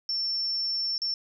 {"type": "tone with dropouts", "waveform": "sine", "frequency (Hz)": 5410, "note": "E8", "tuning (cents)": 44, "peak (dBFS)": -26, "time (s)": [0.09, 1.14], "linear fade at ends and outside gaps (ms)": 1, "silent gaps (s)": [0.98, 1.018], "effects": ["11-bit"]}